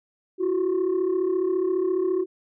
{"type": "tone pair together", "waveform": "sine", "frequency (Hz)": [338.5, 373.1], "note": ["E4", "F#4"], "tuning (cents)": [46, 14], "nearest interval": "major second", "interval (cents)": 168, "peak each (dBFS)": [-24, -20], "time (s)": [0.38, 2.26], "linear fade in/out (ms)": 50, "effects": ["tanh soft clip ceiling -18 dBFS"]}